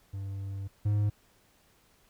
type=tone pair in turn; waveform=triangle; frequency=98 / 103.83 Hz; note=G2 / G#2; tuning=0 / 0 cents; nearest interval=minor second; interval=100 cents; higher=second; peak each=-32 / -22 dBFS; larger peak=second; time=0.13-0.68 / 0.85-1.1 s; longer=first; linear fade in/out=10 ms; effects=pink hiss -65 dBFS RMS until 2.09 s